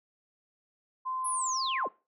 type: tone with pitch glide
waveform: sine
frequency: 1035 to 1053.7 Hz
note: C6 to C6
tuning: -19 to +12 cents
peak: -31 dBFS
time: 1.05-1.89 s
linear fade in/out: 20 ms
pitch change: +31 cents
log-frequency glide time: 1.51-1.6 s
type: linear sweep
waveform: sine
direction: down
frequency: 11110 to 146.83 Hz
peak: -31 dBFS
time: 1.24-1.88 s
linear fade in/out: 20 ms
effects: noise-tail reverb RT60 0.3 s tail -21 dB re dry